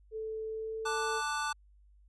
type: tone with pitch glide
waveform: sine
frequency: 439.2 to 444.6 Hz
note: A4 to A4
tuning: -3 to +18 cents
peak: -35 dBFS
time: 0.11-1.22 s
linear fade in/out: 50 ms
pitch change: +21 cents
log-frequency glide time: 0.44-0.96 s
type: chord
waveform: square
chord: D major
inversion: second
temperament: equal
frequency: 880 / 1174.7 / 1480 Hz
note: A5 / D6 / F#6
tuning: 0 / 0 / 0 cents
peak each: -37 dBFS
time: 0.85-1.53 s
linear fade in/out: 10 ms
effects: added 50 Hz sine -58 dBFS peak until 2.08 s + resampled to 22050 Hz